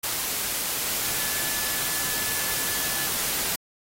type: tone in noise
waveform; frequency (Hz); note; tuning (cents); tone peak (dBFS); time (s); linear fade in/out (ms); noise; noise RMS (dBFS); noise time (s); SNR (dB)
sine; 1731; A6; -29; -38; 1.03-3.07; 10; white; -27; 0.03-3.56; -14
effects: AAC 48 kbps